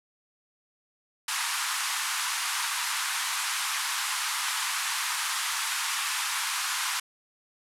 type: band-pass noise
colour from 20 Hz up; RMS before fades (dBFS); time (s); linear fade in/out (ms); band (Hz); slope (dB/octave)
pink; -30; 1.28-7; 5; 920 to 12000; 48
effects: none